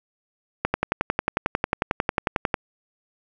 click train, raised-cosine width 0.5 ms, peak -5 dBFS, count 22, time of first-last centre 0.65-2.542 s, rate 11.1 Hz, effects none

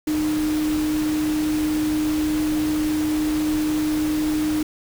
sine tone in noise, 306.2 Hz, D#4, 28 cents flat, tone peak -19 dBFS, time 0.07-4.63 s, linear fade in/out 5 ms, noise pink, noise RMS -32 dBFS, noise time 0.07-4.63 s, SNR +10 dB, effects none

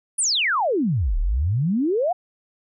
sine exponential two-way sweep, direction down then up, 10250 to 34.65 to 756 Hz, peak -18 dBFS, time 0.18-2.13 s, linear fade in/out 10 ms, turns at 1.18 s, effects none

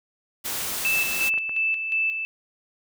white noise, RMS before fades -29 dBFS, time 0.44-1.3 s, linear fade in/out 20 ms
sine tone with tremolo, 2637 Hz, E7, in tune, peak -20 dBFS, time 0.85-2.25 s, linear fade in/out 0 ms, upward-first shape square, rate 2.8 Hz, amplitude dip 50%
clicks, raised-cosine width 0.5 ms, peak -25 dBFS, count 6, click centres 0.948 / 0.986 / 1.112 / 1.34 / 1.377 / 1.494 s
effects none

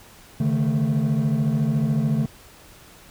triangle tone cluster, 140.1 / 154 / 221.2 Hz, C#3 / D#3 / A3, +19 / -17 / +9 cents, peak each -20 dBFS, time 0.4-2.26 s, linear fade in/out 5 ms, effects tanh soft clip ceiling -13 dBFS + pink hiss -48 dBFS RMS until 3.1 s

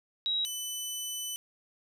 sine / 15% pulse tone pair in turn, 3846 / 3000 Hz, B7 / F#7, -47 / +23 cents, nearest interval major third, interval 430 cents, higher first, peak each -27 dBFS, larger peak neither, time 0.26-0.45 / 0.45-1.36 s, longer second, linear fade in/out 0 ms, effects none

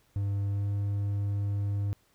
triangle tone with pitch glide, 100 to 100.99 Hz, G2 to G#2, +35 to -48 cents, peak -25 dBFS, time 0.16-1.93 s, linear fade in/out 0 ms, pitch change +17 cents, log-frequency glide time 0.49-0.66 s, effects pink hiss -67 dBFS RMS until 2.14 s

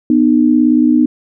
sine tone pair together, 246.9 / 304.9 Hz, B3 / D#4, 0 / -35 cents, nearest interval major third, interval 365 cents, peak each -10 dBFS, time 0.1-1.06 s, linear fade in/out 2 ms, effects none

